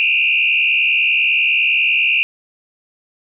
sine tone with frequency modulation, 2602 Hz, E7, 23 cents flat, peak -12 dBFS, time 0-2.23 s, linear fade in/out 0 ms, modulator 69.9 Hz, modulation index 3.1, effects none

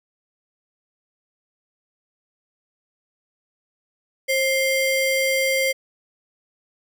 square ring-modulated tone, 1318.5 Hz, E6, in tune, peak -16 dBFS, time 4.28-5.73 s, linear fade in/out 20 ms, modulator 785 Hz, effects none

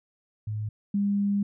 sine tone pair in turn, 106.8 / 201.6 Hz, G#2 / G3, +49 / +49 cents, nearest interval major seventh, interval 1100 cents, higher second, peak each -28 / -22 dBFS, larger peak second, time 0.47-0.69 / 0.94-1.43 s, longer second, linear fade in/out 5 ms, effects none

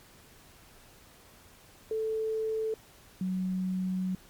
sine tone pair in turn, 440 / 185.8 Hz, A4 / F#3, 0 / +7 cents, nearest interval octave + minor third, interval 1493 cents, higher first, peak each -28 dBFS, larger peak neither, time 1.91-2.74 / 3.21-4.15 s, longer second, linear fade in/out 2 ms, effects pink hiss -56 dBFS RMS until 4.29 s + MP3 96 kbps

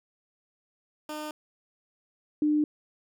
15% pulse / sine tone pair in turn, 303.9 / 300.1 Hz, D#4 / D4, -41 / +38 cents, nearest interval unison, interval 21 cents, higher first, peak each -28 / -21 dBFS, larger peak second, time 1.09-1.31 / 2.42-2.64 s, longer neither, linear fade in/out 2 ms, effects none

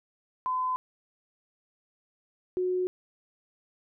sine tone pair in turn, 1018 / 365.6 Hz, C6 / F#4, -48 / -21 cents, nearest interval octave + tritone, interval 1773 cents, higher first, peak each -26 / -25 dBFS, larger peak second, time 0.46-0.76 / 2.57-2.87 s, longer neither, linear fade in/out 0 ms, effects none

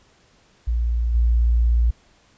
sine tone with level steps, 58.27 Hz, A#1, in tune, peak -18 / -14 dBFS, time 0.67-1.91 s, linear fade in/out 10 ms, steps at 1.14 s, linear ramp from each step 10 ms, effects pink hiss -57 dBFS RMS until 2.37 s + resampled to 16000 Hz

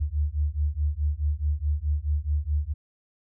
sine beating tone pair, 72 / 76.7 Hz, D2 / D#2, -34 / -24 cents, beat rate 4.7 Hz, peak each -26 dBFS, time 0-2.74 s, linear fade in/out 20 ms, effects none

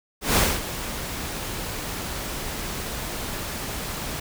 pink noise with ADSR envelope, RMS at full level -18 dBFS, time 0.21-4.2 s, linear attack 160 ms, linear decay 230 ms, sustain -13 dB, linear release 6 ms, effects none

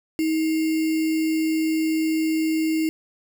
sine tone with sample-and-hold, 317.8 Hz, D#4, 37 cents sharp, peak -19 dBFS, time 0.19-2.89 s, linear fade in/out 0 ms, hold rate 2450 Hz, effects none

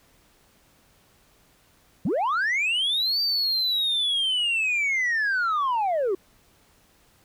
sine linear two-way sweep, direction up then down, 137.4 to 4673 to 354.7 Hz, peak -19 dBFS, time 2.05-6.15 s, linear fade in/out 5 ms, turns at 3.21 s, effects tanh soft clip ceiling -20 dBFS + pink hiss -60 dBFS RMS until 7.24 s

